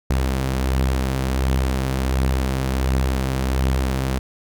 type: beating tone pair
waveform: sawtooth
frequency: 65.41 / 66.81 Hz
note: C2 / C2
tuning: 0 / +37 cents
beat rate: 1.4 Hz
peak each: -15 / -23 dBFS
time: 0.1-4.19 s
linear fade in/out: 5 ms
effects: none